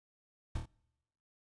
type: noise with echo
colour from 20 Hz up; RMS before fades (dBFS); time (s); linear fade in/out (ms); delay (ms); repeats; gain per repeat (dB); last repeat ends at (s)
brown; -35; 0.55-0.58; 5; 26; 3; -4; 0.658
effects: noise-tail reverb RT60 1.0 s tail -26 dB re dry + resampled to 22050 Hz